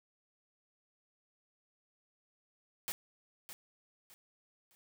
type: noise with echo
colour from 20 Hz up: white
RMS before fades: -38 dBFS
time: 2.88-2.92 s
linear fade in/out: 0 ms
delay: 610 ms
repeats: 3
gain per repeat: -10 dB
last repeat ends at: 4.75 s
effects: none